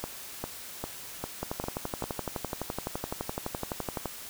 two click trains, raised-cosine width 1 ms, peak -17 / -18 dBFS, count 32 / 6, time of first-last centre 1.43-4.057 / 0.04-2.04 s, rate 11.8 / 2.5 Hz, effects white hiss -43 dBFS RMS until 4.29 s

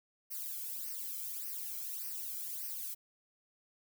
violet noise with flanger, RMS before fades -41 dBFS, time 0.3-2.95 s, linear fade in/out 20 ms, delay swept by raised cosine 0.27 to 1.11 ms, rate 1.7 Hz, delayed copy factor -0.9, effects none

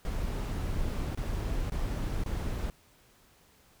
brown noise with dropouts, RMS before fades -32 dBFS, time 0.05-2.7 s, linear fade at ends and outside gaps 1 ms, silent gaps 1.149-1.173 / 1.699-1.72 / 2.238-2.261 s, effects pink hiss -62 dBFS RMS until 3.8 s

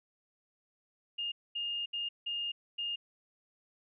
sine tone bursts at uneven times, 2830 Hz, F7, 22 cents sharp, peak -33 dBFS, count 5, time 1.18-1.32 / 1.55-1.86 / 1.93-2.09 / 2.26-2.52 / 2.78-2.96 s, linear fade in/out 10 ms, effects none

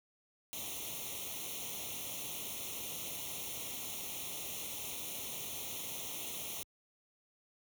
white noise with comb filter, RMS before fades -42 dBFS, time 0.53-6.63 s, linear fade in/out 0 ms, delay 0.31 ms, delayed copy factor +0.9, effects high-pass 60 Hz 12 dB/octave

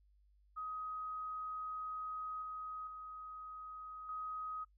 sine tone with level steps, 1259 Hz, D#6, 20 cents sharp, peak -40 / -42 / -46 / -40 dBFS, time 0.56-4.65 s, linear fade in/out 20 ms, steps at 2.42 / 2.87 / 4.09 s, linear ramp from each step 2 ms, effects noise-tail reverb RT60 0.1 s tail -25 dB re dry + added 50 Hz sine -66 dBFS peak until 4.77 s

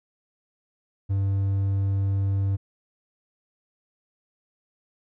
triangle tone, 98 Hz, G2, in tune, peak -19 dBFS, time 1.09-2.57 s, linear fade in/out 20 ms, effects none

